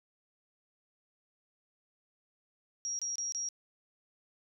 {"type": "tone bursts", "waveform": "sine", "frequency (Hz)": 5660, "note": "F8", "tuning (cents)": 22, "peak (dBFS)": -33, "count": 4, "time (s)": [2.85, 3.488], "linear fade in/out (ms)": 0, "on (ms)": 140, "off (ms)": 26, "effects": []}